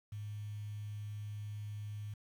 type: tone with quantisation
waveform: sine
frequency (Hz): 104.5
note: G#2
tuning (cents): +11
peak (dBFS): -40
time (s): 0.12-2.14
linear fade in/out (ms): 5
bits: 10
effects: none